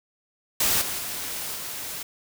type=noise with level steps; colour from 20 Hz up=white; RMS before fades=-22 / -30 / -32 / -34 dBFS; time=0.6-2.03 s; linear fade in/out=5 ms; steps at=0.81 / 0.98 / 1.55 s; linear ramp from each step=10 ms; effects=none